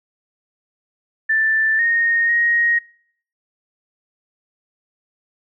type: tone with pitch steps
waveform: sine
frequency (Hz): 1768 / 1854 / 1877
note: A6 / A#6 / A#6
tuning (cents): +8 / -10 / +11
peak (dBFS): -14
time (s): 1.29-2.79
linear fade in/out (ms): 10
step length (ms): 500
effects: noise-tail reverb RT60 0.6 s tail -24 dB re dry